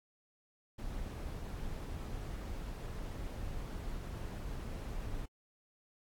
brown noise, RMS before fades -41 dBFS, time 0.78-5.26 s, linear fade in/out 10 ms, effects AAC 64 kbps

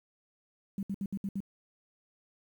sine tone bursts, 196.9 Hz, G3, 8 cents sharp, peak -31 dBFS, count 6, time 0.78-1.404 s, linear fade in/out 2 ms, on 49 ms, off 66 ms, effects 10-bit

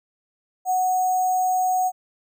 sine tone with sample-and-hold, 740 Hz, F#5, in tune, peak -18 dBFS, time 0.65-1.92 s, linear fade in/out 50 ms, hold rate 7350 Hz, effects none

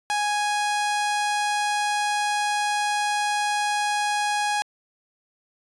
sawtooth tone, 830 Hz, G#5, 1 cent flat, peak -18 dBFS, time 0.1-4.62 s, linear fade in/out 0 ms, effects resampled to 24000 Hz

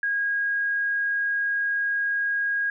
sine tone, 1637 Hz, G#6, 25 cents flat, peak -22 dBFS, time 0.03-2.7 s, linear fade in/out 2 ms, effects none

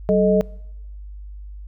sine tone cluster, 190.2 / 433.5 / 622 Hz, F#3 / A4 / D#5, +48 / -26 / -1 cents, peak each -18 dBFS, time 0.09-0.41 s, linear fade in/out 0 ms, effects noise-tail reverb RT60 0.9 s tail -24 dB re dry + added 50 Hz sine -33 dBFS peak until 1.67 s

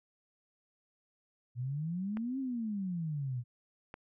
sine exponential two-way sweep, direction up then down, 117.6 to 272.5 to 117.6 Hz, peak -33 dBFS, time 1.55-3.44 s, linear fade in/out 50 ms, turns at 2.39 s
clicks, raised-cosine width 0.5 ms, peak -29 dBFS, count 2, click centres 2.171 / 3.941 s
effects none

